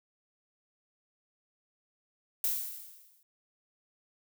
violet noise with exponential decay, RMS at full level -28 dBFS, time 2.44-3.23 s, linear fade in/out 2 ms, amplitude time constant 170 ms, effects none

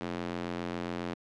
square tone with high-pass filter, 43.65 Hz, F1, in tune, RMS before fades -36 dBFS, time 0.01-1.14 s, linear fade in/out 0 ms, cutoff 240 Hz, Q 1.1, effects low-pass 4000 Hz 12 dB/octave

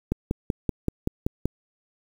click train, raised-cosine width 3 ms, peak -10 dBFS, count 8, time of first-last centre 0.12-1.456 s, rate 5.24 Hz, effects 7-bit

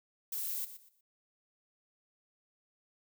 violet noise with echo, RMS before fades -37 dBFS, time 0.32-0.65 s, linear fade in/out 5 ms, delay 120 ms, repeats 3, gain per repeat -12 dB, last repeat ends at 1.01 s, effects none

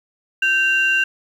sine tone pair together, 1556.3 / 2768 Hz, G6 / F7, -13 / -16 cents, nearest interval minor seventh, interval 997 cents, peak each -16 dBFS, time 0.42-1.04 s, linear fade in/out 5 ms, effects tanh soft clip ceiling -9 dBFS + 8-bit

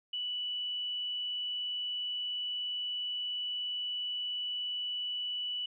sine tone, 2961 Hz, F#7, 1 cent sharp, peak -33 dBFS, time 0.13-5.66 s, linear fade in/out 5 ms, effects none

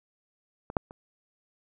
clicks, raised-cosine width 1 ms, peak -23 / -10 / -30 dBFS, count 3, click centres 0.701 / 0.768 / 0.909 s, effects none

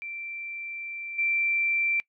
sine tone with level steps, 2349 Hz, D7, in tune, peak -34 / -23 dBFS, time 0.02-2 s, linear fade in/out 0 ms, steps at 1.18 s, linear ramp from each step 10 ms, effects noise-tail reverb RT60 0.1 s tail -24 dB re dry

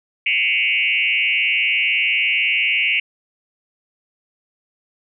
sine tone with frequency modulation, 2500 Hz, D#7, 8 cents sharp, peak -15 dBFS, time 0.26-3 s, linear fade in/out 5 ms, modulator 114 Hz, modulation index 3.3, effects none

